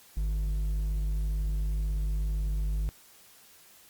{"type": "tone with hard clipping", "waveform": "sine", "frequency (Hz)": 51, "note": "G#1", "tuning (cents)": -31, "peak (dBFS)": -28, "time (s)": [0.17, 2.89], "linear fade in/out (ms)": 0, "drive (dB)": 5, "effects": ["white hiss -56 dBFS RMS until 3.89 s", "Opus 48 kbps"]}